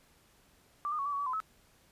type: tone with pitch steps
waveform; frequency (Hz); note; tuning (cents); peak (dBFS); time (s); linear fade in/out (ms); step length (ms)
sine; 1171 / 1220 / 1112 / 1157 / 1121 / 1146 / 1022 / 1293; D6 / D#6 / C#6 / D6 / C#6 / D6 / C6 / E6; -5 / -34 / +5 / -26 / +19 / -43 / -41 / -34; -31; 0.85-1.402; 0; 69
effects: pink hiss -65 dBFS RMS until 1.91 s + resampled to 32000 Hz